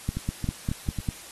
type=two click trains; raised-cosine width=5 ms; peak=-16 / -13 dBFS; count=4 / 6; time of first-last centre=0.17-0.987 / 0.09-1.088 s; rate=3.67 / 5.01 Hz; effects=white hiss -44 dBFS RMS until 1.31 s + AAC 32 kbps